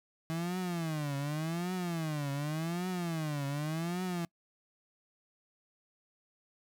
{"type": "tone with vibrato", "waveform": "35% pulse", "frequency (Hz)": 160.4, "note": "E3", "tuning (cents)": -47, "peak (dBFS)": -31, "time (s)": [0.3, 4.25], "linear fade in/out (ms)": 0, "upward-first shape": "triangle", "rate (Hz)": 0.87, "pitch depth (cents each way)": 260, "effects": ["noise-tail reverb RT60 0.1 s tail -25 dB re dry"]}